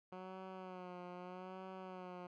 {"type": "tone with vibrato", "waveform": "10% pulse", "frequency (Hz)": 183.3, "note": "F#3", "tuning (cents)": -16, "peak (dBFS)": -39, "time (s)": [0.12, 2.27], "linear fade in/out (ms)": 5, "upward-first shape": "sine", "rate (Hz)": 0.8, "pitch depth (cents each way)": 48, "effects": ["low-pass 2000 Hz 12 dB/octave"]}